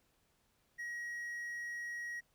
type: tone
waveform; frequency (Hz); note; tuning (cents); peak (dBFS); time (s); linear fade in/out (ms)
triangle; 1900; A#6; +33; -38; 0.78-2.21; 20
effects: pink hiss -75 dBFS RMS until 2.34 s